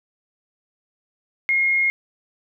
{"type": "tone", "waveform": "sine", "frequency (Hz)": 2146, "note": "C7", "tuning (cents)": 43, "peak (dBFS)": -16, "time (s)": [1.49, 1.9], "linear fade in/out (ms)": 0, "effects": []}